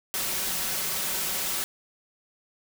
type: noise with comb filter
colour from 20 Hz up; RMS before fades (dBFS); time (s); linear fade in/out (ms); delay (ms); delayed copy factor
white; -29; 0.14-1.64; 0; 5.3; +0.5
effects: none